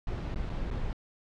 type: noise with dropouts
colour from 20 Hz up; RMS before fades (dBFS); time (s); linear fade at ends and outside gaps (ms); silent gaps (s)
brown; -33; 0.07-0.93; 2; 0.345-0.358 / 0.495-0.499 / 0.704-0.711
effects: low-pass 4000 Hz 12 dB/octave